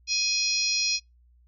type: harmonic tone with a mistuned harmonic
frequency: 835 Hz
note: G#5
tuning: 9 cents sharp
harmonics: 3 / 4 / 5 / 6 / 7 / 8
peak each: -30 / -37 / -28 / -30 / -28 / -41 dBFS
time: 0.07-1 s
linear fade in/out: 50 ms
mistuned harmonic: 7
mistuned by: -64 cents
effects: noise-tail reverb RT60 0.2 s tail -26 dB re dry + added 60 Hz sine -56 dBFS peak until 1.47 s